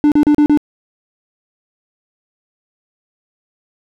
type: tone bursts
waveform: triangle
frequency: 296.2 Hz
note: D4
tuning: 15 cents sharp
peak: -5 dBFS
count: 5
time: 0.04-0.574 s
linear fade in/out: 0 ms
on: 78 ms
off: 36 ms
effects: none